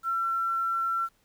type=tone with quantisation; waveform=sine; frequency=1352 Hz; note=E6; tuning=43 cents sharp; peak=-25 dBFS; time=0.03-1.09 s; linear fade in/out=50 ms; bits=9; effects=pink hiss -68 dBFS RMS until 1.24 s